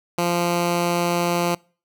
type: tone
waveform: 10% pulse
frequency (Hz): 173.4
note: F3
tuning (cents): -12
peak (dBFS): -11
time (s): 0.18-1.55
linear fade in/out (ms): 5
effects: noise-tail reverb RT60 0.4 s tail -26 dB re dry